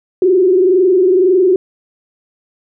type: tone with frequency modulation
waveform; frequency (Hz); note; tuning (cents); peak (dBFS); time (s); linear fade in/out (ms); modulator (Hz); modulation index
sine; 370.2; F#4; +1; -7; 0.22-1.56; 2; 21.9; 0.93
effects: none